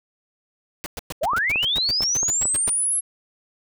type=noise bursts; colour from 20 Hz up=pink; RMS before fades=-31 dBFS; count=15; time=0.84-2.695 s; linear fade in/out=0 ms; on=21 ms; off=110 ms
type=click train; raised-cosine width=1 ms; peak=-17 dBFS; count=8; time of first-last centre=1.11-2.68 s; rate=4.46 Hz
type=linear sweep; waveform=sine; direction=up; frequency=493.9 to 11130 Hz; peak=-19 dBFS; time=1.21-3.01 s; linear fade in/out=20 ms
effects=none